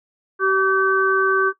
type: harmonic tone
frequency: 384.3 Hz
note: G4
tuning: 34 cents flat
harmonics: 1 / 3 / 4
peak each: -19 / -19 / -19 dBFS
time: 0.39-1.53 s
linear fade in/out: 50 ms
effects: noise-tail reverb RT60 0.1 s tail -17 dB re dry